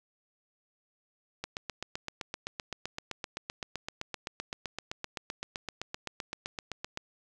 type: click train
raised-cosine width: 0.2 ms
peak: -18 dBFS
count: 44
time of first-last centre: 1.44-6.974 s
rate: 7.77 Hz
effects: none